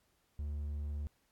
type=tone; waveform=triangle; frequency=73.42 Hz; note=D2; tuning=in tune; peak=-34 dBFS; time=0.39-1.07 s; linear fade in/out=0 ms; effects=pink hiss -75 dBFS RMS until 1.31 s + AAC 64 kbps